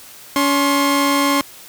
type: tone pair together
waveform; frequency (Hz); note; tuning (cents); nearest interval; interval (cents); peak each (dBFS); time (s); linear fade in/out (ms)
sawtooth; 282.3 / 1066; C#4 / C6; +32 / +32; octave + major seventh; 2300; -12 / -14; 0.36-1.41; 0
effects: white hiss -40 dBFS RMS until 1.68 s + high-pass 60 Hz 12 dB/octave